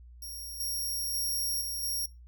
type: tone with level steps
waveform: 5% pulse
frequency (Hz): 5588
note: F8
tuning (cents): 0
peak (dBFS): -33 / -25 / -23 / -27 / -24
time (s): 0.22-2.06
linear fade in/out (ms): 5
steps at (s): 0.6 / 1.14 / 1.61 / 1.83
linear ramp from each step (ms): 2
effects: noise-tail reverb RT60 0.2 s tail -19 dB re dry + added 60 Hz sine -48 dBFS peak until 2.27 s